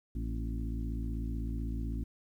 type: harmonic tone with a mistuned harmonic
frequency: 55.9 Hz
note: A1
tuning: 28 cents sharp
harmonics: 1 / 2 / 3 / 4 / 5 / 6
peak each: -34 / -41 / -46 / -43 / -44 / -50 dBFS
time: 0.15-2.04 s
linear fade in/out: 5 ms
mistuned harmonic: 4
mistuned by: +68 cents
effects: 11-bit